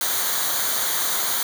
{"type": "noise with comb filter", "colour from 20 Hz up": "white", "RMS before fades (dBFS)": -23, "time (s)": [0.01, 1.43], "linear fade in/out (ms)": 2, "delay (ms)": 0.38, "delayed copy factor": -0.7, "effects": []}